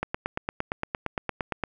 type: click train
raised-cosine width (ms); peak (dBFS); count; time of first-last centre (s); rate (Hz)
0.5; -12; 15; 0.03-1.637; 8.71
effects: none